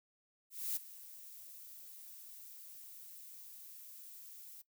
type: noise with ADSR envelope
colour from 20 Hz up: violet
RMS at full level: -36 dBFS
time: 0.5-4.62 s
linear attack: 260 ms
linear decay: 18 ms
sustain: -17 dB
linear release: 10 ms
effects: noise-tail reverb RT60 0.1 s tail -17 dB re dry